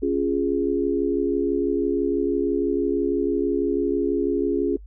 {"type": "chord", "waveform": "sine", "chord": "Db major", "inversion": "none", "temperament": "equal", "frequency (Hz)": [277.2, 349.2, 415.3], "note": ["Db4", "F4", "Ab4"], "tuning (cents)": [0, 0, 0], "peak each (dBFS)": -24, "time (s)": [0.02, 4.77], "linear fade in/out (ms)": 10, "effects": ["noise-tail reverb RT60 0.1 s tail -25 dB re dry", "added 50 Hz sine -39 dBFS peak until 4.86 s"]}